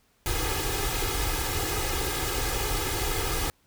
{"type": "noise with comb filter", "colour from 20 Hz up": "pink", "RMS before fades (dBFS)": -28, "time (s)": [0.26, 3.5], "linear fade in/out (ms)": 0, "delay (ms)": 2.4, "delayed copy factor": 0.95, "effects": ["pink hiss -66 dBFS RMS until 3.66 s"]}